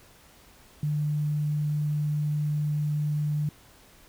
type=tone with quantisation; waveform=sine; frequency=149.2 Hz; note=D3; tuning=28 cents sharp; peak=-24 dBFS; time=0.83-3.49 s; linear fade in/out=2 ms; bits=9; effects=pink hiss -55 dBFS RMS until 4.08 s